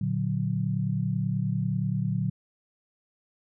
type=chord; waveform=sine; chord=Bb augmented; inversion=none; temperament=equal; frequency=116.54 / 146.83 / 185 Hz; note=Bb2 / D3 / F#3; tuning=0 / 0 / 0 cents; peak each=-29 dBFS; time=0.01-2.3 s; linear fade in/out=5 ms; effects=none